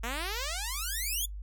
5% pulse exponential sweep, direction up, 220 to 3520 Hz, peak -22 dBFS, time 0.03-1.26 s, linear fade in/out 10 ms, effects noise-tail reverb RT60 0.1 s tail -21 dB re dry + added 50 Hz sine -37 dBFS peak until 1.42 s

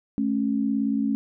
sine tone pair together, 216.2 / 274.1 Hz, A3 / C#4, -30 / -19 cents, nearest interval major third, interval 411 cents, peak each -24 dBFS, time 0.18-1.15 s, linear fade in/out 0 ms, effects none

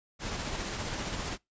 pink noise with tremolo, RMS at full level -34 dBFS, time 0.19-1.38 s, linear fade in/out 50 ms, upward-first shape sine, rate 15 Hz, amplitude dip 30%, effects noise-tail reverb RT60 0.2 s tail -25 dB re dry + resampled to 16000 Hz

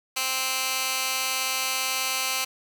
15% pulse tone with high-pass filter, 261.6 Hz, C4, in tune, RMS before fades -27 dBFS, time 0.16-2.45 s, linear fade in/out 10 ms, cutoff 2000 Hz, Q 0.6, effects none

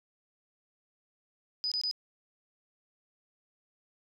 sine tone bursts, 4978 Hz, D#8, in tune, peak -29 dBFS, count 3, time 1.64-1.912 s, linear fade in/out 0 ms, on 76 ms, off 22 ms, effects none

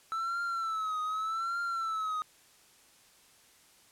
triangle tone with vibrato, 1318.5 Hz, E6, in tune, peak -29 dBFS, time 0.12-2.22 s, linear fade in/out 0 ms, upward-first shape triangle, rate 0.84 Hz, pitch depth 100 cents each way, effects white hiss -61 dBFS RMS until 3.91 s + low-pass 11000 Hz 12 dB/octave

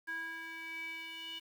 square tone with band-pass filter sweep, 327.3 Hz, E4, 12 cents flat, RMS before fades -43 dBFS, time 0.07-1.4 s, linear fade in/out 20 ms, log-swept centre 1600 to 3000 Hz, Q 7.1, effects 10-bit

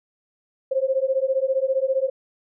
sine beating tone pair, 523.3 / 538.3 Hz, C5 / C5, 0 / +49 cents, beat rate 15 Hz, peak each -22 dBFS, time 0.71-2.1 s, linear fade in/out 10 ms, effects none

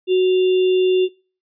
sine tone with sample-and-hold, 370 Hz, F#4, in tune, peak -12 dBFS, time 0.07-1.09 s, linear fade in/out 50 ms, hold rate 3150 Hz, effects noise-tail reverb RT60 0.4 s tail -26 dB re dry + resampled to 11025 Hz

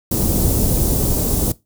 pink band-stop noise, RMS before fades -17 dBFS, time 0.11-1.52 s, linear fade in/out 5 ms, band 410 to 9300 Hz, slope 12 dB/octave, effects noise-tail reverb RT60 0.2 s tail -19 dB re dry

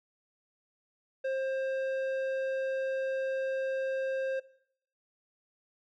square tone with low-pass filter, 531 Hz, C5, 25 cents sharp, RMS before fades -32 dBFS, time 1.24-4.4 s, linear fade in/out 10 ms, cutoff 1900 Hz, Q 0.64, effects noise-tail reverb RT60 0.6 s tail -19 dB re dry

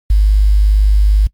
sine tone with quantisation, 51.1 Hz, G#1, 27 cents flat, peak -6 dBFS, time 0.1-1.27 s, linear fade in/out 5 ms, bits 6, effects noise-tail reverb RT60 0.1 s tail -22 dB re dry + MP3 96 kbps

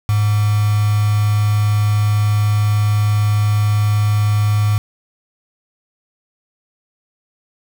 sine tone with quantisation, 104.9 Hz, G#2, 18 cents sharp, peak -12 dBFS, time 0.09-4.78 s, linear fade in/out 0 ms, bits 4, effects none

